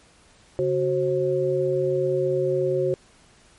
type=tone cluster; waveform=sine; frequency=139.3 / 370.8 / 534 Hz; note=C#3 / F#4 / C5; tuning=+9 / +4 / +35 cents; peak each=-29 / -22 / -24 dBFS; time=0.59-2.94 s; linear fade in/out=0 ms; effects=pink hiss -55 dBFS RMS until 3.58 s + MP3 48 kbps